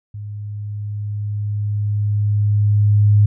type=tone with level ramp; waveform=sine; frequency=103.83 Hz; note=G#2; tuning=in tune; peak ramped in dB=-27 to -8 dBFS; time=0.14-3.26 s; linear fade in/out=5 ms; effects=none